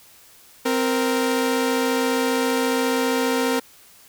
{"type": "tone pair together", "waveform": "sawtooth", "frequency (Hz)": [260.5, 466.2], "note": ["C4", "A#4"], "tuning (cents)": [-7, 0], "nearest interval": "minor seventh", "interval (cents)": 1007, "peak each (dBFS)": -18, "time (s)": [0.65, 3.6], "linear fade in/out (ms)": 10, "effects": ["white hiss -50 dBFS RMS until 4.08 s"]}